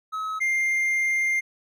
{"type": "tone pair in turn", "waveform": "triangle", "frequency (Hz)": [1283, 2106], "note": ["E6", "C7"], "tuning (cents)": [-47, 11], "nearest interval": "major sixth", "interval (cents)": 858, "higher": "second", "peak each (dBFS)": [-25, -19], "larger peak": "second", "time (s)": [[0.12, 0.4], [0.4, 1.41]], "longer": "second", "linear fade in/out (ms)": 20, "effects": []}